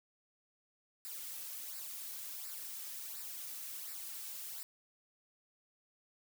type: noise with flanger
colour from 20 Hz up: blue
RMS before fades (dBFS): -45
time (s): 1.05-4.63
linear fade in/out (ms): 0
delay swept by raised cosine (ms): 0.31 to 2.91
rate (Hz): 1.4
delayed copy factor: -0.65
effects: none